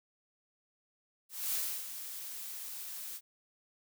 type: noise with ADSR envelope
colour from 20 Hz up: blue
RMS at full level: -33 dBFS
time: 1.29-3.21 s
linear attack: 240 ms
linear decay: 310 ms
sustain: -10 dB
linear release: 52 ms
effects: none